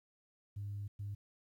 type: tone bursts at uneven times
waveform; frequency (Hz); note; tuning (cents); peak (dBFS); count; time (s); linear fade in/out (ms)
sine; 101.6; G#2; -38; -38; 2; 0.56-0.88 / 0.99-1.15; 10
effects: tanh soft clip ceiling -35 dBFS + 12-bit